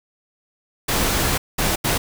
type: noise bursts at uneven times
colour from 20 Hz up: pink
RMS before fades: -20 dBFS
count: 3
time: 0.88-1.38 / 1.58-1.76 / 1.84-1.98 s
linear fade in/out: 10 ms
effects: none